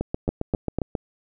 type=two click trains; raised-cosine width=2 ms; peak=-11 / -10 dBFS; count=8 / 3; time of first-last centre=0.01-0.952 / 0.29-0.786 s; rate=7.43 / 4.03 Hz; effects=none